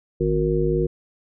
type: harmonic tone with a mistuned harmonic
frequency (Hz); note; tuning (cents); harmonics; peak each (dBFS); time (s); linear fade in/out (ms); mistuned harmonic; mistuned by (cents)
51.8; G#1; -4; 1 / 3 / 5 / 7 / 9; -26 / -24 / -31 / -22 / -24; 0.2-0.87; 10; 1; +84
effects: none